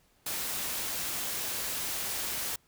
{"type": "noise", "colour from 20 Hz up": "white", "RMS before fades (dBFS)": -34, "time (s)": [0.26, 2.56], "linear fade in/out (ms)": 5, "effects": ["pink hiss -67 dBFS RMS until 2.67 s"]}